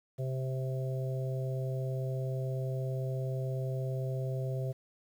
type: harmonic tone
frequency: 131 Hz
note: C3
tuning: 2 cents sharp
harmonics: 1 / 3 / 4 / 5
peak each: -32 / -42 / -42 / -44 dBFS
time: 0.18-4.73 s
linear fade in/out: 20 ms
effects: 10-bit